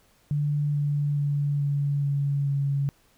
sine tone with pitch steps, 146.6 / 145.25 / 143.92 / 142.59 / 141.28 / 139.98 Hz, D3 / D3 / D3 / C#3 / C#3 / C#3, -3 / -19 / -35 / +49 / +33 / +17 cents, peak -22 dBFS, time 0.31-2.89 s, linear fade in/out 0 ms, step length 430 ms, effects pink hiss -62 dBFS RMS until 3.17 s

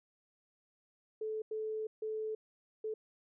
sine tone bursts at uneven times, 435 Hz, A4, 20 cents flat, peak -35 dBFS, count 4, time 1.21-1.42 / 1.51-1.87 / 2.02-2.35 / 2.84-2.94 s, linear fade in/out 5 ms, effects none

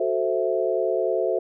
sine chord, F# half-diminished seventh, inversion none, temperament equal, 370 / 440 / 523.3 / 659.3 Hz, F#4 / A4 / C5 / E5, 0 / 0 / 0 / 0 cents, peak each -26 dBFS, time 0-1.39 s, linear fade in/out 5 ms, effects none

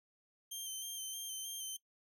15% pulse tone with vibrato, 3136 Hz, G7, in tune, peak -34 dBFS, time 0.51-1.77 s, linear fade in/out 10 ms, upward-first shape square, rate 3.2 Hz, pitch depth 24 cents each way, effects noise-tail reverb RT60 0.1 s tail -20 dB re dry

